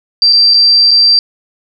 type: tone with dropouts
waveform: sine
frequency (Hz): 4699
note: D8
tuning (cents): 0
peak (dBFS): -4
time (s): 0.22-1.19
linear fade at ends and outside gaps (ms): 1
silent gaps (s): 0.327-0.331 / 0.538-0.542 / 0.909-0.913
effects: none